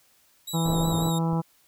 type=tone with vibrato; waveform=20% pulse; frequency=3802 Hz; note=A#7; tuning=33 cents sharp; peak=-27 dBFS; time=0.47-1.19 s; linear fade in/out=10 ms; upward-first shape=sine; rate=5.5 Hz; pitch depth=50 cents each way
type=harmonic tone; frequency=164.81 Hz; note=E3; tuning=in tune; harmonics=1 / 2 / 3 / 4 / 5 / 6 / 7 / 8; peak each=-23 / -33 / -35 / -41 / -34 / -36 / -46 / -43 dBFS; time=0.53-1.42 s; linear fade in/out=20 ms
type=low-pass noise; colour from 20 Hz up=pink; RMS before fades=-32 dBFS; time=0.65-1.1 s; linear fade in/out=10 ms; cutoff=950 Hz; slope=24 dB/octave
type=clicks; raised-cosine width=5 ms; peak=-28 dBFS; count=4; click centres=0.67 / 0.991 / 1.034 / 1.331 s
effects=white hiss -62 dBFS RMS until 1.67 s